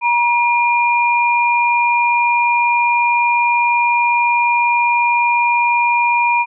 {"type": "tone pair together", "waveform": "sine", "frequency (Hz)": [954.5, 2408], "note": ["A#5", "D7"], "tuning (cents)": [41, 43], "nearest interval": "octave + major third", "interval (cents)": 1602, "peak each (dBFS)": [-13, -16], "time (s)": [0.01, 6.46], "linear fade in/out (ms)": 50, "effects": []}